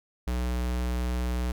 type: tone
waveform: square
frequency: 61.3 Hz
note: B1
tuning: 12 cents flat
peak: -27 dBFS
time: 0.27-1.52 s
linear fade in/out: 5 ms
effects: none